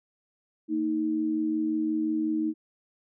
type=tone pair together; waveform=sine; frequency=228.3 / 313.9 Hz; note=A#3 / D#4; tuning=-36 / +15 cents; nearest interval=tritone; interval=551 cents; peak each=-32 / -25 dBFS; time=0.68-2.54 s; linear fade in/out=50 ms; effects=none